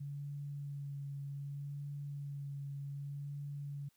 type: tone with vibrato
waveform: sine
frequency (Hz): 141.8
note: C#3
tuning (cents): +40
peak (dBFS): -40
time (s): 0-3.89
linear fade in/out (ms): 10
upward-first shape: sine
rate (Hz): 0.65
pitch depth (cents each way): 18
effects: white hiss -75 dBFS RMS until 3.96 s